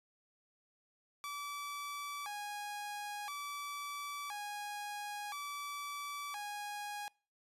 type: tone with vibrato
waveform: sawtooth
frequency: 976 Hz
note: B5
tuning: 21 cents flat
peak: -37 dBFS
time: 1.24-7.08 s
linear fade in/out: 0 ms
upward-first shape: square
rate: 0.49 Hz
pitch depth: 290 cents each way
effects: noise-tail reverb RT60 0.4 s tail -26 dB re dry + resampled to 32000 Hz